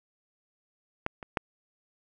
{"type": "clicks", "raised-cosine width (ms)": 0.5, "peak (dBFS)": [-13, -25, -11], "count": 3, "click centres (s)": [1.064, 1.228, 1.372], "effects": []}